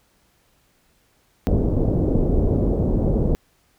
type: low-pass noise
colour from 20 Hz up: pink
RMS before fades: -19 dBFS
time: 1.47-3.35 s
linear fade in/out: 0 ms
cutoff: 520 Hz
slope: 24 dB/octave
effects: pink hiss -62 dBFS RMS until 3.78 s